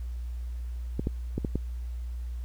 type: clicks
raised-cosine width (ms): 3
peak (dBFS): -15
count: 5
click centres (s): 0.995 / 1.071 / 1.38 / 1.448 / 1.556
effects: added 60 Hz sine -32 dBFS peak until 2.44 s + pink hiss -60 dBFS RMS until 2.44 s